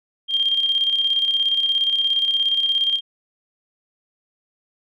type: tone with tremolo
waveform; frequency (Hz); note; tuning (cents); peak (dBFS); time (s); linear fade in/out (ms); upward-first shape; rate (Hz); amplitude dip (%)
sine; 3200; G7; +35; -15; 0.28-3.01; 50; square; 17; 45
effects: none